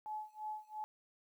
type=tone with tremolo; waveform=sine; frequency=856 Hz; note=A5; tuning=48 cents flat; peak=-38 dBFS; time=0.06-0.84 s; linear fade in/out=0 ms; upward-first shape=sine; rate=2.9 Hz; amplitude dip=95%; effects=12-bit